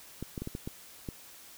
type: clicks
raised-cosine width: 3 ms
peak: -23 dBFS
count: 7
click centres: 0.226 / 0.378 / 0.42 / 0.474 / 0.551 / 0.675 / 1.088 s
effects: white hiss -52 dBFS RMS until 1.57 s